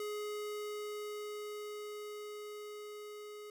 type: tone with level ramp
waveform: square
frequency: 419 Hz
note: G#4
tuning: 15 cents sharp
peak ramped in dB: -38 to -47 dBFS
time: 0-3.5 s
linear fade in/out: 2 ms
effects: none